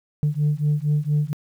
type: beating tone pair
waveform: sine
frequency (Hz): 146.7 / 151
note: D3 / D3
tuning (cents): -2 / +48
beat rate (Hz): 4.3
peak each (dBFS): -20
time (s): 0.23-1.33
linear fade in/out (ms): 0
effects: tanh soft clip ceiling -14 dBFS + 9-bit